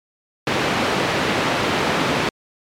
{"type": "band-pass noise", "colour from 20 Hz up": "pink", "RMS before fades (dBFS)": -20, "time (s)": [0.47, 2.29], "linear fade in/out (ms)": 2, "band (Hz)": [180, 3300], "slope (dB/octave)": 12, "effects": ["MP3 96 kbps"]}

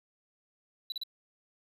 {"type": "tone bursts", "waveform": "triangle", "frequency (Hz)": 3955, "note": "B7", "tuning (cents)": 2, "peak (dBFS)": -32, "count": 3, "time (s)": [0.9, 1.035], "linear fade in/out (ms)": 2, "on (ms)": 21, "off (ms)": 36, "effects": []}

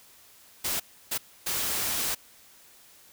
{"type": "noise bursts at uneven times", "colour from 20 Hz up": "white", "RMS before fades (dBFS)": -29, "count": 3, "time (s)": [[0.64, 0.8], [1.11, 1.18], [1.46, 2.15]], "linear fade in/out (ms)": 10, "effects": ["white hiss -55 dBFS RMS until 3.12 s"]}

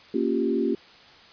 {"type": "chord", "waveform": "sine", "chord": "G half-diminished seventh", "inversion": "first", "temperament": "equal", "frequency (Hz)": [233.1, 277.2, 349.2, 392], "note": ["Bb3", "Db4", "F4", "G4"], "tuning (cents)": [0, 0, 0, 0], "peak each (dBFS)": -27, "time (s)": [0.14, 0.75], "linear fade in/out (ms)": 5, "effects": ["white hiss -50 dBFS RMS until 1.32 s", "resampled to 11025 Hz"]}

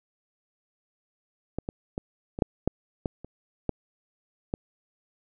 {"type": "clicks", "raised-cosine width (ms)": 2, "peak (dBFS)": [-16, -18, -17, -20, -6, -9, -14, -27, -12, -14], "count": 10, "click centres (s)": [1.586, 1.689, 1.979, 2.389, 2.422, 2.676, 3.058, 3.246, 3.693, 4.539], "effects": []}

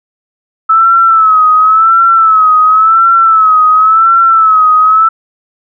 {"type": "tone with vibrato", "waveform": "sine", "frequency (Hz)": 1304, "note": "E6", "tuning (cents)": -19, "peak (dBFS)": -3, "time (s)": [0.69, 5.09], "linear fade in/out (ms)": 10, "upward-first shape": "sine", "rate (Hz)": 0.93, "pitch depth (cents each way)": 68, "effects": []}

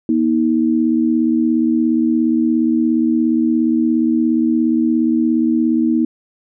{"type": "tone pair together", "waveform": "sine", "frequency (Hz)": [240, 317.1], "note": ["B3", "D#4"], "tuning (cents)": [-49, 33], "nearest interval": "perfect fourth", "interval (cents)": 482, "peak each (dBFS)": -15, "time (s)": [0.09, 6.05], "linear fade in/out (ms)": 2, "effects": []}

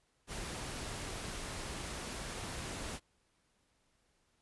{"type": "noise", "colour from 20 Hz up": "pink", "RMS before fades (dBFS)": -42, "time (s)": [0.27, 3], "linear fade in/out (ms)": 50, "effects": ["pink hiss -75 dBFS RMS until 4.41 s", "resampled to 24000 Hz"]}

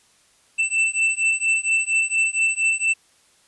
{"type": "beating tone pair", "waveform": "square", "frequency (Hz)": [2664, 2668.3], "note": ["E7", "E7"], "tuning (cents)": [18, 20], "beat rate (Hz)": 4.3, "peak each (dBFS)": -22, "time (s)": [0.58, 2.94], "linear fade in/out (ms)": 20, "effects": ["white hiss -58 dBFS RMS until 3.47 s", "resampled to 24000 Hz"]}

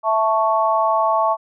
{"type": "chord", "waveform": "sine", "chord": "A major", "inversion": "second", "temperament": "equal", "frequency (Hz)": [659.3, 880, 1108.7], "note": ["E5", "A5", "C#6"], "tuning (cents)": [0, 0, 0], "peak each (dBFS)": -19, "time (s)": [0.03, 1.37], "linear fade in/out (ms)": 50, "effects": []}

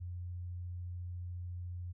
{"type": "tone", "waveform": "sine", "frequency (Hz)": 88.6, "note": "F2", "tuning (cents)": 25, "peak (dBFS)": -39, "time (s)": [0, 1.93], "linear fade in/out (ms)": 20, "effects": []}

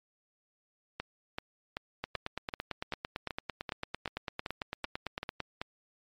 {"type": "two click trains", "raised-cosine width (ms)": 0.3, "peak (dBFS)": [-19, -18], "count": [13, 31], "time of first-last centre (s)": [[1, 5.615], [2.04, 5.403]], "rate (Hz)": [2.6, 8.92], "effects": ["MP3 64 kbps"]}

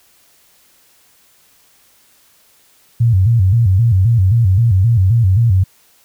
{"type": "tone with vibrato", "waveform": "sine", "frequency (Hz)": 104.8, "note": "G#2", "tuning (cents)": 16, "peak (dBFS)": -8, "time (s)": [3, 5.64], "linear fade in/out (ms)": 10, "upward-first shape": "square", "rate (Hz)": 3.8, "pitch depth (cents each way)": 190, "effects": ["white hiss -52 dBFS RMS until 6.04 s"]}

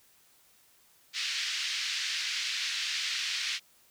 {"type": "band-pass noise", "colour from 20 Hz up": "white", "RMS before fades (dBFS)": -33, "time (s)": [1.13, 3.6], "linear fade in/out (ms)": 50, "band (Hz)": [1800, 5100], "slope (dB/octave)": 24, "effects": ["white hiss -63 dBFS RMS until 3.9 s"]}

